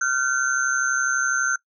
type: tone cluster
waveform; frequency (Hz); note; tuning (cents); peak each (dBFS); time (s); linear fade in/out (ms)
sine; 1392 / 1524 / 6270; F6 / G6 / G8; -6 / -49 / -1; -23 / -23 / -27; 0.01-1.56; 5
effects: noise-tail reverb RT60 0.1 s tail -21 dB re dry